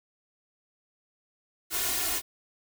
white noise with comb filter, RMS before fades -29 dBFS, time 1.7-2.22 s, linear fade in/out 50 ms, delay 2.8 ms, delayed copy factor +0.95, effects none

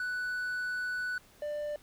triangle tone pair in turn, 1486 / 593.1 Hz, F#6 / D5, +7 / +17 cents, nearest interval octave + major third, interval 1590 cents, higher first, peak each -30 / -31 dBFS, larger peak first, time 0-1.18 / 1.42-1.76 s, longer first, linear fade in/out 2 ms, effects pink hiss -60 dBFS RMS until 1.82 s

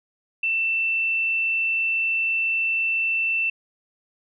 sine tone, 2674 Hz, E7, 24 cents sharp, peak -20 dBFS, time 0.43-3.5 s, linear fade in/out 5 ms, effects none

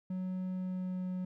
triangle tone with pitch glide, 185 to 183.51 Hz, F#3 to F#3, 0 to -14 cents, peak -32 dBFS, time 0.1-1.25 s, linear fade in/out 5 ms, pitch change -14 cents, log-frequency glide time 0.5-1.07 s, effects none

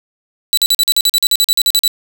sawtooth tone bursts, 3951 Hz, B7, in tune, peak -6 dBFS, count 16, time 0.53-1.878 s, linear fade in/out 0 ms, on 43 ms, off 44 ms, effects none

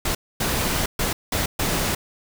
pink noise bursts at uneven times, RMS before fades -23 dBFS, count 5, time 0.05-0.15 / 0.4-0.86 / 0.99-1.13 / 1.32-1.46 / 1.59-1.95 s, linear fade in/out 5 ms, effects none

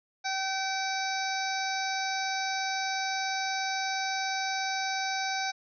harmonic tone with a mistuned harmonic, 769 Hz, G5, 33 cents flat, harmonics 1 / 2 / 3 / 5 / 6 / 7 / 8, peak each -32 / -35 / -37 / -39 / -40 / -40 / -41 dBFS, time 0.24-5.52 s, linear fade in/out 20 ms, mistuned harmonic 8, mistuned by -29 cents, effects none

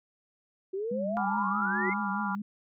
sine exponential sweep, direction up, 370 to 2171 Hz, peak -30 dBFS, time 0.73-1.94 s, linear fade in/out 10 ms
sine tone with vibrato, 201.7 Hz, G3, 50 cents sharp, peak -32 dBFS, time 0.91-2.42 s, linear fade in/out 5 ms, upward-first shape triangle, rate 4.8 Hz, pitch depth 95 cents each way
sine chord, G# diminished seventh, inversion none, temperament equal, 830.6 / 987.8 / 1174.7 / 1396.9 Hz, G#5 / B5 / D6 / F6, 0 / 0 / 0 / 0 cents, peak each -36 / -35 / -37 / -35 dBFS, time 1.17-2.35 s, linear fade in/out 0 ms
sine tone with exponential growth, 369.2 Hz, F#4, 4 cents flat, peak -28 dBFS, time 1.45-1.9 s, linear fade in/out 5 ms, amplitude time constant 97 ms
effects none

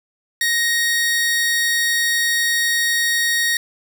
sawtooth tone pair together, 1872 / 4452 Hz, A#6 / C#8, +7 / +7 cents, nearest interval octave + minor third, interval 1500 cents, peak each -13 / -25 dBFS, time 0.41-3.57 s, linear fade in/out 2 ms, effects none

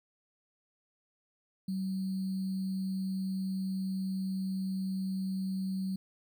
sine tone with sample-and-hold, 189.9 Hz, F#3, 45 cents sharp, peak -31 dBFS, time 1.68-5.96 s, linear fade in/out 5 ms, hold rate 4410 Hz, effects none

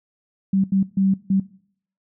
sine tone bursts at uneven times, 193.1 Hz, G3, 26 cents flat, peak -15 dBFS, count 4, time 0.53-0.64 / 0.72-0.83 / 0.97-1.14 / 1.3-1.4 s, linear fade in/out 5 ms, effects noise-tail reverb RT60 0.6 s tail -20 dB re dry

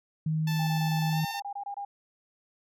sine tone, 157.2 Hz, D#3, 18 cents sharp, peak -25 dBFS, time 0.26-1.25 s, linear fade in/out 5 ms
10% pulse tone with pitch glide, 880 to 902.1 Hz, A5 to A5, 0 to +43 cents, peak -26 dBFS, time 0.47-1.4 s, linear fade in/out 5 ms, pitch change +43 cents, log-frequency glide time 1.1-1.21 s
sine tone bursts, 806 Hz, G5, 48 cents sharp, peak -33 dBFS, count 12, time 0.59-1.85 s, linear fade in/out 5 ms, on 83 ms, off 24 ms
effects none

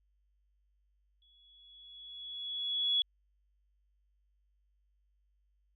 sine tone with exponential growth, 3376 Hz, G#7, 28 cents sharp, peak -25 dBFS, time 1.22-3.02 s, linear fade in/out 1 ms, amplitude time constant 390 ms, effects added 50 Hz sine -70 dBFS peak until 5.75 s

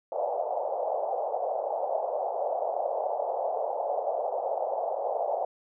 pink band-pass noise, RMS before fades -30 dBFS, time 0.12-5.45 s, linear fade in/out 2 ms, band 530 to 790 Hz, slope 48 dB/octave, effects none

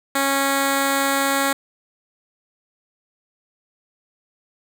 5% pulse tone with notch filter, 275.2 Hz, C#4, 12 cents flat, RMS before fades -20 dBFS, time 0.15-1.53 s, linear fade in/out 5 ms, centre 2800 Hz, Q 1.7, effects none

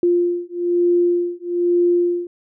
sine beating tone pair, 349.2 / 350.3 Hz, F4 / F4, 0 / +5 cents, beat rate 1.1 Hz, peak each -18 dBFS, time 0.03-2.27 s, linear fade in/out 2 ms, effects none

